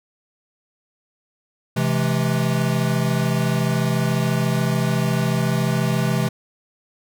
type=chord; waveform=square; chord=C augmented; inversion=none; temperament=equal with one note detuned; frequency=130.81 / 164.81 / 211.4 Hz; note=C3 / E3 / G#3; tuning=0 / 0 / +31 cents; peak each=-22 / -23 / -25 dBFS; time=1.76-6.29 s; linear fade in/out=10 ms; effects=none